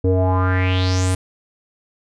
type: tone with low-pass filter sweep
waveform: square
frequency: 92.5 Hz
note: F#2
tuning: in tune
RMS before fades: -17 dBFS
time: 0.04-1.15 s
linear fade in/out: 5 ms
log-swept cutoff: 400 to 10000 Hz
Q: 4.9
effects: none